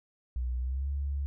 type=tone with pitch glide; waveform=sine; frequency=61.74 to 70.11 Hz; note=B1 to C#2; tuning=0 to +20 cents; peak=-29 dBFS; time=0.36-1.26 s; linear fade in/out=0 ms; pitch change=+220 cents; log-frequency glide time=0.59-0.89 s; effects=none